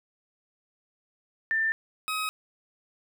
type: tone pair in turn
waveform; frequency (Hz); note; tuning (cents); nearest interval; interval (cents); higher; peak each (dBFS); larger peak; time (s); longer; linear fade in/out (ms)
sine / 20% pulse; 1786 / 1267.3; A6 / D#6; +25 / +31; tritone; 594; first; -23; neither; 1.51-1.72 / 2.08-2.29; neither; 0
effects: none